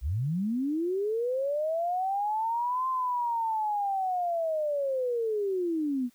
sine linear two-way sweep, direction up then down, 55.3 to 1046.5 to 236.3 Hz, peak -26 dBFS, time 0.01-6.1 s, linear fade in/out 50 ms, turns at 2.88 s, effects white hiss -65 dBFS RMS until 6.14 s

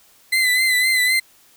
35% pulse tone with vibrato, 2032 Hz, B6, 49 cents sharp, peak -13 dBFS, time 0.32-1.2 s, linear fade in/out 10 ms, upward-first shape sine, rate 3.9 Hz, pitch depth 44 cents each way, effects white hiss -53 dBFS RMS until 1.56 s

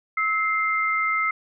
sine tone pair together, 1296.5 / 2093 Hz, E6 / C7, -29 / 0 cents, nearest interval minor sixth, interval 829 cents, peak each -23 dBFS, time 0.17-1.31 s, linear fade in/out 5 ms, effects none

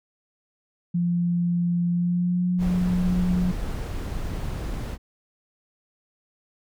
sine tone with pitch glide, 173.7 to 179.51 Hz, F3 to F3, -9 to +48 cents, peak -20 dBFS, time 0.94-3.52 s, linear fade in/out 10 ms, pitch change +57 cents, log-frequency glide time 1.9-2.51 s
brown noise, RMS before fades -29 dBFS, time 2.58-4.98 s, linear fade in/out 50 ms
effects none

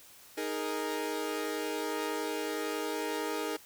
sawtooth chord, D# suspended fourth, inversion none, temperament equal, 311.1 / 415.3 / 466.2 Hz, D#4 / G#4 / A#4, 0 / 0 / 0 cents, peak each -33 dBFS, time 0.37-3.57 s, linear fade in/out 10 ms, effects white hiss -55 dBFS RMS until 3.65 s

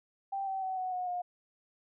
sine tone with pitch steps, 784 / 769.6 / 755.5 / 741.7 / 728.1 / 714.8 Hz, G5 / G5 / F#5 / F#5 / F#5 / F5, 0 / -32 / +36 / +4 / -28 / +40 cents, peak -32 dBFS, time 0.32-1.22 s, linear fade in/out 10 ms, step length 150 ms, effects none

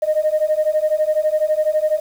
sine beating tone pair, 610 / 622 Hz, D#5 / D#5, -34 / -1 cents, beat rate 12 Hz, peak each -17 dBFS, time 0.02-2 s, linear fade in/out 10 ms, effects tanh soft clip ceiling -9 dBFS + 7-bit

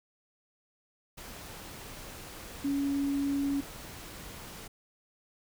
sine tone in noise, 280 Hz, C#4, 18 cents sharp, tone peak -27 dBFS, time 2.64-3.61 s, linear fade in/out 10 ms, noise pink, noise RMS -45 dBFS, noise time 1.17-4.68 s, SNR +15 dB, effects none

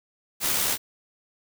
white noise with amplitude modulation, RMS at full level -23 dBFS, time 0.4-0.78 s, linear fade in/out 50 ms, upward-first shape sine, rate 71.4 Hz, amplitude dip 35%, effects none

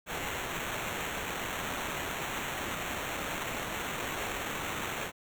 white noise with sample-and-hold, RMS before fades -36 dBFS, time 0.06-5.12 s, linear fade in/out 50 ms, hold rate 4900 Hz, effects none

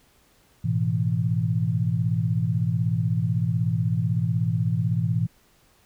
sine chord, A suspended second, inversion none, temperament equal with one note detuned, 107.36 / 123.47 / 164.81 Hz, A2 / B2 / E3, -42 / 0 / 0 cents, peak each -25 dBFS, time 0.64-5.27 s, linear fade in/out 10 ms, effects pink hiss -60 dBFS RMS until 5.85 s

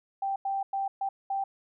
sine tone bursts at uneven times, 784 Hz, G5, in tune, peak -27 dBFS, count 5, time 0.22-0.36 / 0.45-0.63 / 0.73-0.88 / 1.01-1.09 / 1.3-1.44 s, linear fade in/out 5 ms, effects none

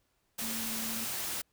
sine tone in noise, 225.6 Hz, A3, 44 cents sharp, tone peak -40 dBFS, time 0.41-1.05 s, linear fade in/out 10 ms, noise white, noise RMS -36 dBFS, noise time 0.38-1.42 s, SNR -7 dB, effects pink hiss -75 dBFS RMS until 1.52 s

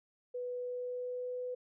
sine tone with pitch glide, 493.9 to 498.8 Hz, B4 to B4, 0 to +17 cents, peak -36 dBFS, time 0.34-1.55 s, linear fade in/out 10 ms, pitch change +17 cents, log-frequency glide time 0.59-1.42 s, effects none

